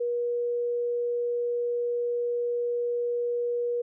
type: tone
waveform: sine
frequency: 480 Hz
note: B4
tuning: 49 cents flat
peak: -25 dBFS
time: 0-3.82 s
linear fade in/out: 10 ms
effects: none